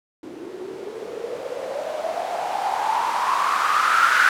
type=noise with low-pass filter sweep; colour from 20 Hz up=violet; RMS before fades=-23 dBFS; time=0.23-4.29 s; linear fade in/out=2 ms; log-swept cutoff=320 to 1500 Hz; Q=8.2; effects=none